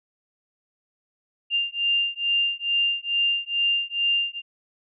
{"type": "beating tone pair", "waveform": "sine", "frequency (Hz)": [2794, 2796.3], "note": ["F7", "F7"], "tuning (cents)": [0, 2], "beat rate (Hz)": 2.3, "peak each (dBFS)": -24, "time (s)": [1.5, 4.42], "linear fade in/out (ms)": 50, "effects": []}